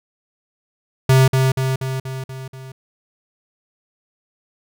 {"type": "tone with echo", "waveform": "square", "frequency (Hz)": 131.7, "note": "C3", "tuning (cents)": 12, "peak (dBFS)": -10, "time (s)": [1.09, 1.28], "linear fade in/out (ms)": 5, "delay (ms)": 240, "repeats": 6, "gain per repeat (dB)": -4, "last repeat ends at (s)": 2.72, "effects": []}